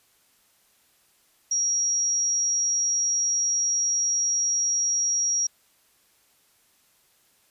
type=tone; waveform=sine; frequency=5670 Hz; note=F8; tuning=25 cents sharp; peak=-21 dBFS; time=1.51-5.47 s; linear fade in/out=5 ms; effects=white hiss -63 dBFS RMS until 7.5 s + resampled to 32000 Hz